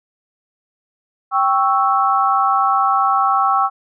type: chord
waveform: sine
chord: C# diminished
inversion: second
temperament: equal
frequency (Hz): 784 / 1108.7 / 1318.5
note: G5 / C#6 / E6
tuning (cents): 0 / 0 / 0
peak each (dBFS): -17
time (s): 1.31-3.7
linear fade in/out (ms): 50
effects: none